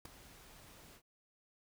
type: noise with ADSR envelope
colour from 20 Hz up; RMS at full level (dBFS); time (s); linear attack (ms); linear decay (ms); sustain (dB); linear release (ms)
pink; -45; 0.05-1.02; 5; 7; -13; 73
effects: none